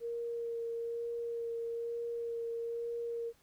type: tone with vibrato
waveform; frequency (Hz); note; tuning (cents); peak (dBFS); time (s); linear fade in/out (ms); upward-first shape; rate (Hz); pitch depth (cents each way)
sine; 466.2; A#4; 0; -35; 0-3.33; 50; sine; 1.1; 12
effects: pink hiss -68 dBFS RMS until 3.42 s